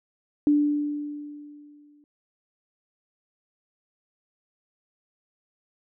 sine tone with exponential decay, 293.7 Hz, D4, in tune, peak -15 dBFS, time 0.47-2.04 s, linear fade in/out 1 ms, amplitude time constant 340 ms, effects none

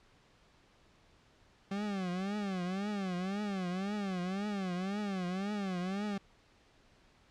40% pulse tone with vibrato, 192.8 Hz, G3, 28 cents flat, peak -33 dBFS, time 1.71-6.18 s, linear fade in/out 5 ms, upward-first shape triangle, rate 1.9 Hz, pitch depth 170 cents each way, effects pink hiss -65 dBFS RMS until 7.3 s + low-pass 5000 Hz 12 dB/octave

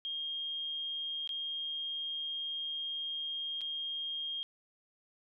sine tone with dropouts, 3229 Hz, G#7, 49 cents flat, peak -35 dBFS, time 0.05-4.43 s, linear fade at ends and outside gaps 0 ms, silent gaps 1.275-1.292 / 3.609-3.615 s, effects none

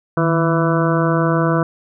harmonic tone with a mistuned harmonic, 165.9 Hz, E3, 11 cents sharp, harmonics 1 / 2 / 3 / 4 / 6 / 7 / 8 / 9, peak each -17 / -20 / -22 / -23 / -25 / -25 / -26 / -27 dBFS, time 0.17-1.63 s, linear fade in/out 2 ms, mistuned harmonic 1, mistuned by -75 cents, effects none

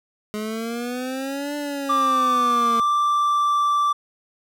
25% pulse exponential two-way sweep, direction up then down, 210.3 to 293.7 to 228.9 Hz, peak -22 dBFS, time 0.34-2.8 s, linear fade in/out 0 ms, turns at 1.56 s
triangle tone with pitch glide, 1176 to 1168.6 Hz, D6 to D6, +2 to -9 cents, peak -15 dBFS, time 1.89-3.93 s, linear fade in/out 10 ms, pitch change -11 cents, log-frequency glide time 2.97-3.72 s
effects none

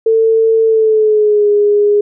sine tone with pitch glide, 447.8 to 413 Hz, A4 to G#4, +30 to -10 cents, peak -7 dBFS, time 0.06-2.01 s, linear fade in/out 5 ms, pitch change -140 cents, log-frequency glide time 0.64-1.48 s, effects none

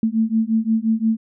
sine beating tone pair, 220 / 225.7 Hz, A3 / A3, 0 / +44 cents, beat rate 5.7 Hz, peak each -19 dBFS, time 0.03-1.17 s, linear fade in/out 2 ms, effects none

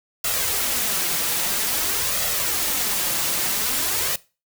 white noise with flanger, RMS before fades -23 dBFS, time 0.24-4.16 s, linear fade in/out 5 ms, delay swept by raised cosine 1.5 to 6 ms, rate 0.5 Hz, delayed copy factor +0.5, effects noise-tail reverb RT60 0.3 s tail -20 dB re dry

